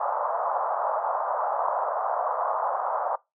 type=band-pass noise; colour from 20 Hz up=pink; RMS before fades=-27 dBFS; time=0-3.16 s; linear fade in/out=10 ms; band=590 to 1200 Hz; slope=48 dB/octave; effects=noise-tail reverb RT60 0.2 s tail -21 dB re dry